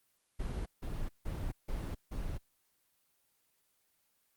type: noise bursts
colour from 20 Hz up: brown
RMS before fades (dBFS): -37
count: 5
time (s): 0.39-2.38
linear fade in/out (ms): 10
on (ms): 270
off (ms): 160
effects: white hiss -75 dBFS RMS until 4.36 s + Opus 24 kbps